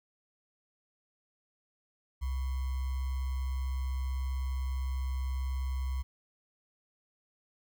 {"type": "tone with sample-and-hold", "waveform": "sine", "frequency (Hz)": 65.41, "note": "C2", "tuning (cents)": 0, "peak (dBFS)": -30, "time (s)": [2.21, 6.03], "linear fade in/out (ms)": 20, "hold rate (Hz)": 1050, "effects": []}